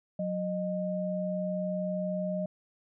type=tone pair together; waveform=sine; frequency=183.41 / 616 Hz; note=F#3 / D#5; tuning=-15 / -17 cents; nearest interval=octave + major sixth; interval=2098 cents; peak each=-32 / -32 dBFS; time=0.19-2.46 s; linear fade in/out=5 ms; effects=none